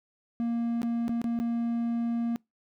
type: tone with dropouts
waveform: triangle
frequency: 233.8 Hz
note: A#3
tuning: 5 cents sharp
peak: -24 dBFS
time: 0.4-2.36 s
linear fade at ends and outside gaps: 0 ms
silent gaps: 0.818-0.831 / 1.081-1.093 / 1.216-1.242 / 1.39-1.4 s
effects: noise-tail reverb RT60 0.2 s tail -26 dB re dry